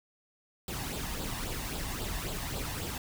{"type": "noise with flanger", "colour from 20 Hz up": "pink", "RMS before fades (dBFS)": -36, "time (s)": [0.68, 2.98], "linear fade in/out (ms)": 2, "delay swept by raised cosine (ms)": [0.24, 1.13], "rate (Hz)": 3.7, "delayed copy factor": 0.55, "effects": []}